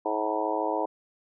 harmonic tone with a mistuned harmonic, 107.3 Hz, A2, 43 cents flat, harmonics 3 / 4 / 5 / 6 / 7 / 8 / 9, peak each -33 / -33 / -33 / -33 / -33 / -33 / -33 dBFS, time 0.05-0.86 s, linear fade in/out 10 ms, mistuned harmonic 8, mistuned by +66 cents, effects none

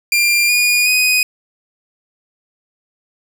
sawtooth tone with pitch steps, 2389 / 2442 / 2496 Hz, D7 / D#7 / D#7, +29 / -33 / +5 cents, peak -8 dBFS, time 0.12-1.23 s, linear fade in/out 2 ms, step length 370 ms, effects none

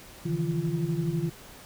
sine tone cluster, 139.4 / 159.6 / 171.6 / 344.3 Hz, C#3 / D#3 / F3 / F4, +10 / +44 / -30 / -25 cents, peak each -33 / -28 / -33 / -33 dBFS, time 0.25-1.3 s, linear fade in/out 10 ms, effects pink hiss -48 dBFS RMS until 1.65 s

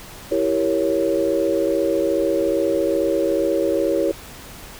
sine chord, E diminished seventh, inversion none, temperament equal, 329.6 / 392 / 466.2 / 554.4 Hz, E4 / G4 / Bb4 / Db5, 0 / 0 / 0 / 0 cents, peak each -22 / -23 / -24 / -21 dBFS, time 0.31-4.12 s, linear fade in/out 10 ms, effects pink hiss -39 dBFS RMS until 4.79 s

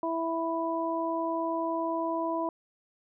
harmonic tone, 329.6 Hz, E4, in tune, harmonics 1 / 2 / 3, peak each -32 / -32 / -32 dBFS, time 0.03-2.49 s, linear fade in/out 2 ms, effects none

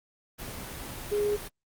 sine tone in noise, 414 Hz, G#4, 5 cents flat, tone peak -24 dBFS, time 1.11-1.37 s, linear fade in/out 20 ms, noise pink, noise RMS -39 dBFS, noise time 0.38-1.49 s, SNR +12 dB, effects Opus 24 kbps

